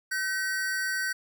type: tone pair together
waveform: square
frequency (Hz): 1528.6 / 1900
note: G6 / A#6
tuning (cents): -44 / +33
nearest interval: major third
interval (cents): 377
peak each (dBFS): -29 / -35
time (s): 0.11-1.13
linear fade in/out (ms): 10
effects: none